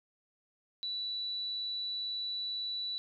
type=tone; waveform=sine; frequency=3951 Hz; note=B7; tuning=in tune; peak=-34 dBFS; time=0.83-2.98 s; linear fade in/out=0 ms; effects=none